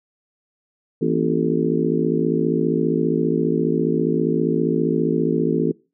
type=harmonic tone with a mistuned harmonic; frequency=54.9 Hz; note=A1; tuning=3 cents flat; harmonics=3 / 4 / 5 / 6 / 7 / 8; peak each=-24 / -24 / -24 / -24 / -24 / -24 dBFS; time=1.01-5.72 s; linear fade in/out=10 ms; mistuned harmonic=4; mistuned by=+110 cents; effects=noise-tail reverb RT60 0.3 s tail -22 dB re dry